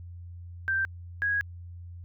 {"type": "tone pair in turn", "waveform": "sine", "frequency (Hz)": [1568, 1651.6], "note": ["G6", "G#6"], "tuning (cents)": [0, -10], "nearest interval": "minor second", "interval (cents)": 90, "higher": "second", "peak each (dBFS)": -24, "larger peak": "neither", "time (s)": [[0.68, 0.85], [1.22, 1.41]], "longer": "second", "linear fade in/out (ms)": 0, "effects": ["added 87 Hz sine -40 dBFS peak until 2.04 s"]}